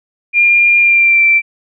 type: tone with pitch glide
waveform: sine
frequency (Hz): 2403 to 2343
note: D7 to D7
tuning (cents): +39 to -5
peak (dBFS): -6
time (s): 0.33-1.42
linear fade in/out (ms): 50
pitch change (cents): -44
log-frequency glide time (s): 0.78-1.24
effects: none